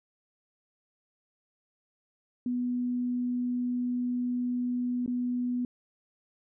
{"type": "tone with dropouts", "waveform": "sine", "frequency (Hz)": 246.3, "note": "B3", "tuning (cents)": -5, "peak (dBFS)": -27, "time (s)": [2.46, 5.65], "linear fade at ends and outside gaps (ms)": 2, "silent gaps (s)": [5.062, 5.077], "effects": []}